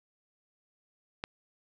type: click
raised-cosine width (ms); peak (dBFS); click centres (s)
0.3; -18; 1.239
effects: none